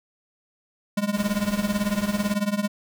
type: tone with tremolo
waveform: square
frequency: 205.2 Hz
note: G#3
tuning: 21 cents flat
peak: -19 dBFS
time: 0.97-2.68 s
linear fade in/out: 5 ms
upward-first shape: triangle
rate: 18 Hz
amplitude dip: 95%
type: noise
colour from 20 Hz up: pink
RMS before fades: -37 dBFS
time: 1.16-2.34 s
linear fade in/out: 2 ms
effects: none